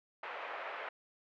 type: band-pass noise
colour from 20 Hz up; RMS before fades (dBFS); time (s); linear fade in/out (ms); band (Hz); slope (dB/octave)
pink; -43; 0.23-0.89; 5; 550 to 2400; 24
effects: none